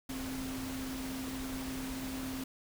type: tone in noise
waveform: sine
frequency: 262.6 Hz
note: C4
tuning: 6 cents sharp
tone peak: -38 dBFS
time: 0.09-2.44 s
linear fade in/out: 5 ms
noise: pink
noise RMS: -43 dBFS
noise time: 0.09-2.44 s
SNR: +2 dB
effects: none